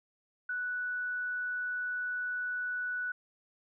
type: tone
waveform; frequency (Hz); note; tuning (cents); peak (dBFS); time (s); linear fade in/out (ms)
sine; 1480; F#6; 0; -32; 0.49-3.12; 5
effects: none